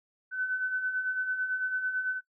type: beating tone pair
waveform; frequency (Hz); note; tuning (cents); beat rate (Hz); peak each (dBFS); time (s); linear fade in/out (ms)
sine; 1505 / 1514; F#6 / F#6; +29 / +39; 9; -37 / -29; 0.31-2.21; 50
effects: noise-tail reverb RT60 0.1 s tail -18 dB re dry